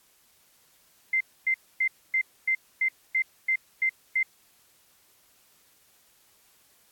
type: tone bursts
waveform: sine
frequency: 2082 Hz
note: C7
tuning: 9 cents flat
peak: -21 dBFS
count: 10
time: 1.13-4.23 s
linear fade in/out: 5 ms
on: 76 ms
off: 260 ms
effects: white hiss -62 dBFS RMS until 6.91 s + AAC 64 kbps